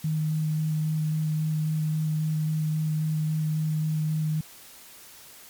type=tone with vibrato; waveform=sine; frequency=155.56 Hz; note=D#3; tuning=in tune; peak=-23 dBFS; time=0.04-4.41 s; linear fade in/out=5 ms; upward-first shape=square; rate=3.7 Hz; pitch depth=8 cents each way; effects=white hiss -48 dBFS RMS until 5.49 s + MP3 96 kbps